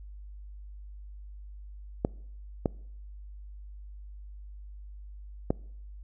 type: clicks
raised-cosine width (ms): 2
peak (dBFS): -11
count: 3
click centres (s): 2.049 / 2.658 / 5.505
effects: noise-tail reverb RT60 0.7 s tail -25 dB re dry + added 50 Hz sine -42 dBFS peak until 6.03 s